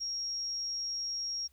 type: tone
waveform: sine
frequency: 5590 Hz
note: F8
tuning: 1 cent sharp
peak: -33 dBFS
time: 0-1.48 s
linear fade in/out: 20 ms
effects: added 67 Hz sine -65 dBFS peak until 1.52 s + white hiss -71 dBFS RMS until 1.52 s